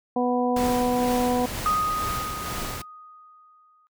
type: harmonic tone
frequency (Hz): 246.9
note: B3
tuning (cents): 0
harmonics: 1 / 2 / 3 / 4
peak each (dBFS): -24 / -25 / -26 / -32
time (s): 0.16-1.46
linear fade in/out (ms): 5
type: noise with tremolo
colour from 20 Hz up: pink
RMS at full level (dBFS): -31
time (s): 0.56-2.82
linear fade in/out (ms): 5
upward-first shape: sine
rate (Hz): 2.1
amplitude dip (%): 35
type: tone with exponential decay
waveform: sine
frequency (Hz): 1244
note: D#6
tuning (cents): -1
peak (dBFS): -19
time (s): 1.66-3.87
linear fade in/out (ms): 0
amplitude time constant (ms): 480
effects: noise-tail reverb RT60 0.1 s tail -22 dB re dry